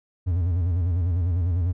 triangle tone with vibrato, 87.31 Hz, F2, in tune, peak -18 dBFS, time 0.26-1.73 s, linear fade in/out 20 ms, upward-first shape square, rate 10 Hz, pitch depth 84 cents each way, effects none

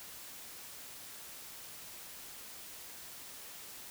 silence, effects white hiss -49 dBFS RMS until 3.9 s

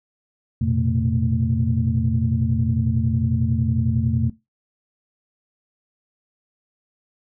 sine tone cluster, 86.8 / 116 / 127 / 224.7 Hz, F2 / A#2 / B2 / A3, -10 / -8 / +49 / +37 cents, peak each -23 dBFS, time 0.61-4.3 s, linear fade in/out 5 ms, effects noise-tail reverb RT60 0.2 s tail -17 dB re dry + tanh soft clip ceiling -7 dBFS

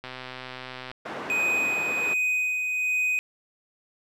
click train, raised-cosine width 0.3 ms, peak -21 dBFS, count 113, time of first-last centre 0.04-0.915 s, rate 128 Hz
pink band-pass noise, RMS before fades -35 dBFS, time 1.05-2.14 s, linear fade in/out 10 ms, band 310 to 1900 Hz, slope 12 dB/octave
triangle tone with tremolo, 2500 Hz, D#7, 8 cents sharp, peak -20 dBFS, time 1.3-3.19 s, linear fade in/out 0 ms, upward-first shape sine, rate 1.3 Hz, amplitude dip 35%
effects none

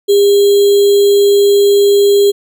sine tone with sample-and-hold, 403.4 Hz, G4, 50 cents sharp, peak -5 dBFS, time 0.08-2.32 s, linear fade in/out 20 ms, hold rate 3675 Hz, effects none

